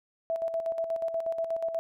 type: tone with tremolo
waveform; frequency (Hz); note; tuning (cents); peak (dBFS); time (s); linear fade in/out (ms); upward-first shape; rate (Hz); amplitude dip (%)
sine; 659.3; E5; 0; -26; 0.3-1.79; 0; square; 8.3; 55
effects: none